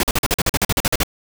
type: noise bursts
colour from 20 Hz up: pink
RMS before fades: -17 dBFS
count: 14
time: 0-1.034 s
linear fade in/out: 2 ms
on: 33 ms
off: 44 ms
effects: none